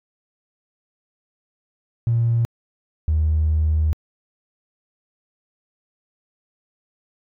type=tone pair in turn; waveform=triangle; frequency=116.54 / 77.78 Hz; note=A#2 / D#2; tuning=0 / 0 cents; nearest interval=perfect fifth; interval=700 cents; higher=first; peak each=-12 / -12 dBFS; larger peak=neither; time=2.07-2.45 / 3.08-3.93 s; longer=second; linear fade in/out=0 ms; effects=tanh soft clip ceiling -13 dBFS